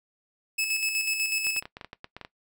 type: tone with tremolo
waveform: sawtooth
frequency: 2600 Hz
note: E7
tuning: 24 cents flat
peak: -21 dBFS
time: 0.58-1.6 s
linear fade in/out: 10 ms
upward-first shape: square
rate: 8.1 Hz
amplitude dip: 45%
type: clicks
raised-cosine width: 0.3 ms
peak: -23 dBFS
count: 12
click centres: 1.468 / 1.564 / 1.625 / 1.655 / 1.769 / 1.812 / 1.846 / 1.931 / 2.044 / 2.166 / 2.213 / 2.249 s
effects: noise-tail reverb RT60 0.1 s tail -18 dB re dry